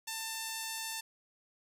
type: tone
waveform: 5% pulse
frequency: 893 Hz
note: A5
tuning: 25 cents sharp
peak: -25 dBFS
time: 0.07-1.01 s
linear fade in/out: 10 ms
effects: none